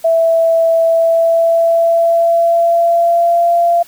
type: tone with pitch glide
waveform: sine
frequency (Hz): 659.3 to 686.5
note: E5 to F5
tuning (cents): 0 to -30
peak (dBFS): -8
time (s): 0.04-3.83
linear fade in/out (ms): 10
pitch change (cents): +70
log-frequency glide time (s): 0.84-3.52
effects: white hiss -42 dBFS RMS until 3.87 s